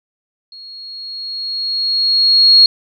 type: tone with level ramp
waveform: sine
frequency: 4300 Hz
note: C8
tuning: 47 cents sharp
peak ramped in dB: -33 to -3 dBFS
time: 0.52-2.66 s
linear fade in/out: 2 ms
effects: none